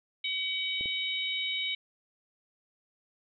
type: harmonic tone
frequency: 757 Hz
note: F#5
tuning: 39 cents sharp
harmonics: 3 / 4 / 5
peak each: -34 / -34 / -34 dBFS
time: 0.24-1.75 s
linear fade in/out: 5 ms
type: clicks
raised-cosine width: 2 ms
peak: -31 dBFS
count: 2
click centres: 0.81 / 0.858 s
effects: none